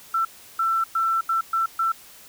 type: tone bursts at uneven times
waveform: sine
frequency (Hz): 1339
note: E6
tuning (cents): +27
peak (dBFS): -19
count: 6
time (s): 0.14-0.25 / 0.59-0.84 / 0.95-1.21 / 1.29-1.41 / 1.53-1.66 / 1.79-1.92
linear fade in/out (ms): 5
effects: white hiss -47 dBFS RMS until 2.28 s